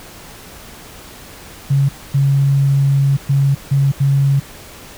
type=tone bursts at uneven times; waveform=sine; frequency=138.5 Hz; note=C#3; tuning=1 cent flat; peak=-10 dBFS; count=5; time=1.7-1.89 / 2.14-3.17 / 3.29-3.55 / 3.71-3.92 / 4-4.4 s; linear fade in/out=10 ms; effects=pink hiss -37 dBFS RMS until 4.97 s